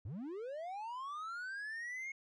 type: linear sweep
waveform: triangle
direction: up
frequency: 80.4 to 2178 Hz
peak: -39 dBFS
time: 0.05-2.12 s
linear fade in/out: 5 ms
effects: resampled to 22050 Hz